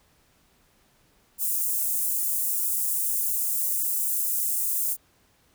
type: high-pass noise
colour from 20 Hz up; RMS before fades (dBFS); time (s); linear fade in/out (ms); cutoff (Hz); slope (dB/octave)
white; -26; 1.38-4.97; 50; 8200; 24
effects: pink hiss -63 dBFS RMS until 5.54 s